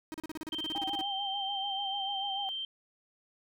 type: tone bursts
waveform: 45% pulse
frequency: 315.1 Hz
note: D#4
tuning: 22 cents sharp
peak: -37 dBFS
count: 16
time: 0.12-1.012 s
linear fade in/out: 0 ms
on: 22 ms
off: 36 ms
type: tone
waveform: sine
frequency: 3136 Hz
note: G7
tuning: in tune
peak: -34 dBFS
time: 0.52-2.65 s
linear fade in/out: 2 ms
type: tone with vibrato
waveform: sine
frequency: 790 Hz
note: G5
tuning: 13 cents sharp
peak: -35 dBFS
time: 0.75-2.49 s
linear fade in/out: 0 ms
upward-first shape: sine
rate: 6.8 Hz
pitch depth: 58 cents each way
effects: none

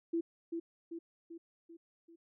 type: tone with echo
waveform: sine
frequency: 334.1 Hz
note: E4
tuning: 23 cents sharp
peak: -30 dBFS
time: 0.13-0.21 s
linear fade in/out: 10 ms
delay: 390 ms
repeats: 5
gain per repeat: -5 dB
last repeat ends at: 2.16 s
effects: none

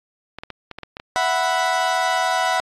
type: clicks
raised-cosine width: 0.3 ms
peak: -17 dBFS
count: 8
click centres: 0.386 / 0.435 / 0.503 / 0.713 / 0.786 / 0.833 / 0.969 / 0.999 s
type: chord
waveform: 30% pulse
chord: E suspended second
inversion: none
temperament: equal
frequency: 659.3 / 740 / 987.8 Hz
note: E5 / F#5 / B5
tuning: 0 / 0 / 0 cents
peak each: -22 / -18 / -20 dBFS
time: 1.16-2.6 s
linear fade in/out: 0 ms
effects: low-pass 7000 Hz 12 dB/octave + AAC 64 kbps

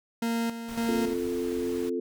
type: tone with tremolo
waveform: 40% pulse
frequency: 230.9 Hz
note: A#3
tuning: 16 cents flat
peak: -25 dBFS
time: 0.22-1.14 s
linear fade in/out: 5 ms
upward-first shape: square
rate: 1.8 Hz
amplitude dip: 65%
type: noise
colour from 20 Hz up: pink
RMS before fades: -44 dBFS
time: 0.68-1.9 s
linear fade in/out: 10 ms
type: chord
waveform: sine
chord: F major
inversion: second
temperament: equal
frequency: 261.6 / 349.2 / 440 Hz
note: C4 / F4 / A4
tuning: 0 / 0 / 0 cents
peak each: -32 / -31 / -31 dBFS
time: 0.88-2 s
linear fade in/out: 5 ms
effects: none

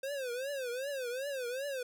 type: tone with vibrato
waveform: square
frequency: 523.3 Hz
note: C5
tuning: in tune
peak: -36 dBFS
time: 0.03-1.83 s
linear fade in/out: 5 ms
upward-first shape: triangle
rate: 2.6 Hz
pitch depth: 190 cents each way
effects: none

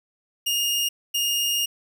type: tone bursts at uneven times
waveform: sawtooth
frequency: 2839 Hz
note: F7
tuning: 28 cents sharp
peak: -18 dBFS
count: 2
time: 0.46-0.89 / 1.14-1.66 s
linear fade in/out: 10 ms
effects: none

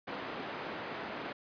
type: band-pass noise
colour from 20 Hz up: pink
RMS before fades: -41 dBFS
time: 0.07-1.33 s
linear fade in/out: 10 ms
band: 260 to 2400 Hz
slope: 12 dB/octave
effects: resampled to 11025 Hz

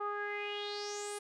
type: tone with low-pass filter sweep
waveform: sawtooth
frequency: 411.7 Hz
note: G#4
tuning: 15 cents flat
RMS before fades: -39 dBFS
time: 0-1.19 s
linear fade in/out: 10 ms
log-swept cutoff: 1100 to 10000 Hz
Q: 6
effects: none

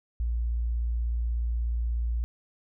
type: tone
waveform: sine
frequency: 58.27 Hz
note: A#1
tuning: in tune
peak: -25 dBFS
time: 0.2-2.24 s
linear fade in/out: 0 ms
effects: none

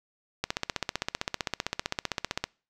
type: click train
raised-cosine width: 0.2 ms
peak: -10 dBFS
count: 32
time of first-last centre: 0.44-2.44 s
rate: 15.5 Hz
effects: noise-tail reverb RT60 0.4 s tail -26 dB re dry

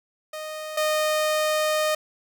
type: tone pair in turn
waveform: sawtooth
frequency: 619 / 615.8 Hz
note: D#5 / D#5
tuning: -9 / -18 cents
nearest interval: unison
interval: 9 cents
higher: first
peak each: -28 / -17 dBFS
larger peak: second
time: 0.33-0.77 / 0.77-1.95 s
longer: second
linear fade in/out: 5 ms
effects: none

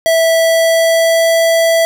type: tone with pitch glide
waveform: square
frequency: 656 to 660.6 Hz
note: E5 to E5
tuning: -9 to +4 cents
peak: -9 dBFS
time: 0.06-1.85 s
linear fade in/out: 0 ms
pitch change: +13 cents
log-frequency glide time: 0.36-1.38 s
effects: none

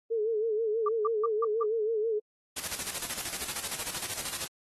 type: tone with vibrato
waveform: sine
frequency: 440 Hz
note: A4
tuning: in tune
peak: -26 dBFS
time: 0.1-2.2 s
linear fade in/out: 20 ms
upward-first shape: sine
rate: 6.2 Hz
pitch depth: 86 cents each way
type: tone bursts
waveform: sine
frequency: 1178 Hz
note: D6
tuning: 5 cents sharp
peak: -26 dBFS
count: 5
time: 0.86-1.635 s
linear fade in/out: 5 ms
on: 27 ms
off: 160 ms
type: noise with tremolo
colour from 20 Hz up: white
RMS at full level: -33 dBFS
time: 2.56-4.48 s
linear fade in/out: 10 ms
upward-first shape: square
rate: 13 Hz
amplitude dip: 60%
effects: AAC 32 kbps

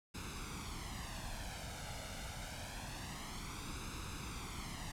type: noise with flanger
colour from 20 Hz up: pink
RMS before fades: -45 dBFS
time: 0.14-4.92 s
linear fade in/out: 10 ms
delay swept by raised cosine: 0.78 to 1.39 ms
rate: 0.26 Hz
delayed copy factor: +0.65
effects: low-pass 10000 Hz 12 dB/octave

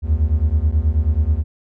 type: beating tone pair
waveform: triangle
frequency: 71.9 / 81.2 Hz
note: D2 / E2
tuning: -36 / -26 cents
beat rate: 9.3 Hz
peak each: -15 dBFS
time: 0.02-1.44 s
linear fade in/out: 50 ms
effects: none

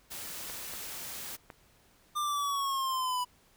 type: noise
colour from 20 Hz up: white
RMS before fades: -41 dBFS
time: 0.1-1.37 s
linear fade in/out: 20 ms
type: clicks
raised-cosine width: 0.5 ms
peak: -29 dBFS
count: 3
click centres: 0.498 / 0.737 / 1.502 s
type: linear sweep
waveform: square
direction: down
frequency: 1200 to 984 Hz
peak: -30 dBFS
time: 2.15-3.25 s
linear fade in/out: 20 ms
effects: pink hiss -64 dBFS RMS until 3.56 s

